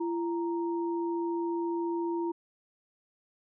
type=tone pair together; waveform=sine; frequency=339.3 / 932.4 Hz; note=F4 / A#5; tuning=-50 / 0 cents; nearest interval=octave + tritone; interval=1750 cents; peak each=-29 / -37 dBFS; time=0-2.32 s; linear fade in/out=10 ms; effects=none